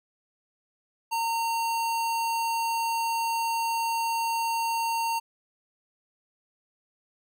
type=tone; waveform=square; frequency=917 Hz; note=A#5; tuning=29 cents flat; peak=-26 dBFS; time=1.11-5.2 s; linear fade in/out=20 ms; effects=none